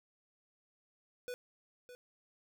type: tone with echo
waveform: square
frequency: 493.9 Hz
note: B4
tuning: in tune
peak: -40 dBFS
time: 1.28-1.34 s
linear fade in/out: 0 ms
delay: 610 ms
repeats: 1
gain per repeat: -11 dB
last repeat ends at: 1.95 s
effects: none